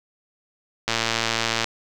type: click train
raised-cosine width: 0.2 ms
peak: -4 dBFS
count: 88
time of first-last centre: 0.88-1.643 s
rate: 114 Hz
effects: none

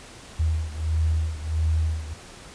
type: beating tone pair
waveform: sine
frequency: 79 / 80.5 Hz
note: D#2 / E2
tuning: +27 / -41 cents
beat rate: 1.5 Hz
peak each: -23 / -26 dBFS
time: 0.39-2.14 s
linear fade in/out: 10 ms
effects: pink hiss -44 dBFS RMS until 2.54 s + resampled to 22050 Hz

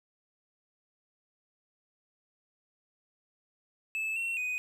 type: tone with pitch steps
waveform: triangle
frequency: 2616 / 2717 / 2494 Hz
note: E7 / F7 / D#7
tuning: -14 / -48 / +3 cents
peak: -29 dBFS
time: 3.95-4.58 s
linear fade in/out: 0 ms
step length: 210 ms
effects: none

